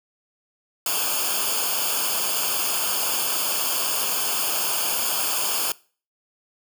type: noise with comb filter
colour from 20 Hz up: white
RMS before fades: -24 dBFS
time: 0.86-5.72 s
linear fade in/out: 2 ms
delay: 0.51 ms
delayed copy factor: -0.9
effects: noise-tail reverb RT60 0.4 s tail -22 dB re dry